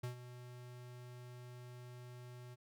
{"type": "tone with ADSR envelope", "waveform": "square", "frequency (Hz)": 123.47, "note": "B2", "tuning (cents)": 0, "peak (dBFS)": -39, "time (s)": [0.03, 2.56], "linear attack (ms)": 9, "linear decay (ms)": 110, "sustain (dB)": -12, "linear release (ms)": 29, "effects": []}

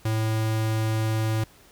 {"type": "tone", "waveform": "square", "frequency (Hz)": 110.2, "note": "A2", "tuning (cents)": 3, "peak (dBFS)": -23, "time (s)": [0.05, 1.44], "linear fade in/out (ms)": 5, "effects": ["pink hiss -54 dBFS RMS until 1.71 s"]}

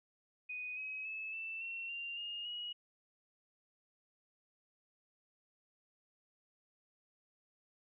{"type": "tone with pitch steps", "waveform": "sine", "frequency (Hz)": [2489, 2544, 2601, 2658, 2717, 2778, 2839, 2902], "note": ["D#7", "D#7", "E7", "E7", "F7", "F7", "F7", "F#7"], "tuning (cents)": [0, 38, -24, 14, -48, -10, 28, -34], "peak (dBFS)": -40, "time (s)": [0.49, 2.73], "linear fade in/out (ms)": 10, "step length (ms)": 280, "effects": []}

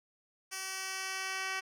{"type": "tone with band-pass filter sweep", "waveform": "10% pulse", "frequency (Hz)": 380.8, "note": "F#4", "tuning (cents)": 50, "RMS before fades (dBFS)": -38, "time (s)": [0.51, 1.61], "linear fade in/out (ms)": 20, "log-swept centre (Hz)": [7200, 2900], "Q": 0.73, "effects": []}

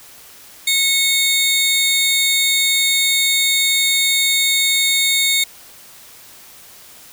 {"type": "tone pair together", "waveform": "sawtooth", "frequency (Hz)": [2193, 3691], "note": ["C#7", "A#7"], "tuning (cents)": [-19, -18], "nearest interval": "major sixth", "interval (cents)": 901, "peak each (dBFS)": [-14, -13], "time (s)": [0.67, 5.44], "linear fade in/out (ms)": 5, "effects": ["white hiss -42 dBFS RMS until 7.12 s"]}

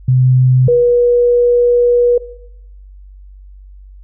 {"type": "tone pair in turn", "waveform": "sine", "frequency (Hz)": [128.1, 483.6], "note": ["C3", "B4"], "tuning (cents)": [-36, -36], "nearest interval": "octave + major seventh", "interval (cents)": 2300, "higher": "second", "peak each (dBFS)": -7, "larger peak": "neither", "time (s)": [[0.08, 0.68], [0.68, 2.18]], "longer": "second", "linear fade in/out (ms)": 5, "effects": ["noise-tail reverb RT60 0.8 s tail -18 dB re dry", "added 48 Hz sine -34 dBFS peak until 4.03 s"]}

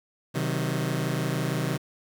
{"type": "chord", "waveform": "sawtooth", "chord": "C diminished", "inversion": "none", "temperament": "just", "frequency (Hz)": [130.81, 156.98, 188.37], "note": ["C3", "Eb3", "Gb3"], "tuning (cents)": [0, 16, 31], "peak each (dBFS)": [-25, -25, -29], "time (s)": [0.34, 1.78], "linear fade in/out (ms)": 20, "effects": ["9-bit"]}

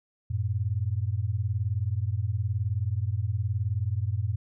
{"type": "beating tone pair", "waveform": "sine", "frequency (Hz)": [93.2, 112.2], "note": ["F#2", "A2"], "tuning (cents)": [13, 34], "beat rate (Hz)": 19, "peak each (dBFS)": -28, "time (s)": [0.3, 4.36], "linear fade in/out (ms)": 10, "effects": []}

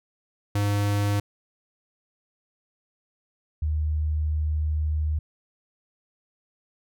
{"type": "tone pair in turn", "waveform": ["square", "sine"], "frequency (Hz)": [102.1, 76.65], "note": ["G#2", "D#2"], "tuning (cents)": [-29, -25], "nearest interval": "perfect fourth", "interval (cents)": 496, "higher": "first", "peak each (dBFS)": -22, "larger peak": "neither", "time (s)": [[0.55, 1.2], [3.62, 5.19]], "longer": "second", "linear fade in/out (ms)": 5, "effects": []}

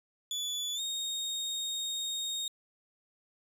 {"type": "tone with pitch glide", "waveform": "30% pulse", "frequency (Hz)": [3449, 3718], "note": ["A7", "A#7"], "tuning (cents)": [-35, -5], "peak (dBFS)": -30, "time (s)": [0.31, 2.48], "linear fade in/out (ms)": 2, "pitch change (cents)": 130, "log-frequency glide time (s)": [0.75, 0.81], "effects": ["resampled to 32000 Hz"]}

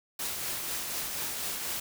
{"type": "noise with tremolo", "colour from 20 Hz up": "white", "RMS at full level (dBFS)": -33, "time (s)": [0.19, 1.8], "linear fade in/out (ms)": 5, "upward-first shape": "triangle", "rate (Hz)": 4.1, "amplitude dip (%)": 35, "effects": []}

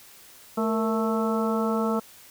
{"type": "harmonic tone with a mistuned harmonic", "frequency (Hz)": 220, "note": "A3", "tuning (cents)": 0, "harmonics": [1, 2, 3, 4, 5, 6], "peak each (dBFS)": [-25, -28, -32, -34, -35, -32], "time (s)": [0.57, 2], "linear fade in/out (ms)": 10, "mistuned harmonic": 2, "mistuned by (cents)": 77, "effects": ["white hiss -50 dBFS RMS until 2.3 s"]}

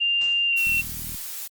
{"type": "tone with pitch glide", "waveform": "sine", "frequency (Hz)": [2794, 2719], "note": ["F7", "F7"], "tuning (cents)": [0, -47], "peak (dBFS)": -19, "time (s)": [0, 0.82], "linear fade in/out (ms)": 20, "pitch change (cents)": -47, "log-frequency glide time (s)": [0.47, 0.64]}
{"type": "noise with exponential decay", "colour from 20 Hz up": "white", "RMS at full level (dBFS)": -35, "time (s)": [0.21, 0.67], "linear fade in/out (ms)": 2, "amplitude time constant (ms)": 100}
{"type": "noise", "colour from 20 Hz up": "blue", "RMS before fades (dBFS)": -33, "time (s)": [0.56, 1.48], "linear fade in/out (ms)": 20}
{"type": "click train", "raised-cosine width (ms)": 5, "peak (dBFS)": -27, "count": 20, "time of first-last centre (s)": [0.67, 1.145], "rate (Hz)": 40}
{"effects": ["Opus 24 kbps"]}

